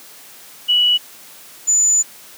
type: tone pair in turn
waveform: sine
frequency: 2941 / 6995 Hz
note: F#7 / A8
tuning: -11 / -11 cents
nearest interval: octave + minor third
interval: 1500 cents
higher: second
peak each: -11 dBFS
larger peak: neither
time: 0.68-0.98 / 1.67-2.03 s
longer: second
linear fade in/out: 20 ms
effects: white hiss -41 dBFS RMS until 2.37 s + high-pass 150 Hz 12 dB/octave